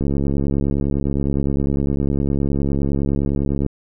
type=click train; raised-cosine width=3 ms; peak=-8 dBFS; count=256; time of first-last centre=0.01-3.663 s; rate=69.8 Hz; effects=none